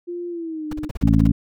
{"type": "tone with pitch glide", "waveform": "sine", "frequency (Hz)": [349.2, 304], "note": ["F4", "D#4"], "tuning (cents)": [0, -40], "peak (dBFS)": -26, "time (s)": [0.07, 0.89], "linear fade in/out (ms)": 20, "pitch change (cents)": -240, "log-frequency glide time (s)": [0.29, 0.67]}
{"type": "noise bursts", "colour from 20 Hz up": "brown", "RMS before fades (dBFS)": -27, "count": 10, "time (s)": [0.71, 1.272], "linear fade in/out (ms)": 5, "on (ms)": 22, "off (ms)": 38}
{"type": "harmonic tone", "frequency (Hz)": 55, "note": "A1", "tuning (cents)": 0, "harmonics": [1, 2, 3, 4, 5], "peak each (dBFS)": [-19, -19, -19, -19, -19], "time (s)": [1.02, 1.32], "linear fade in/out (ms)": 10}
{"effects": []}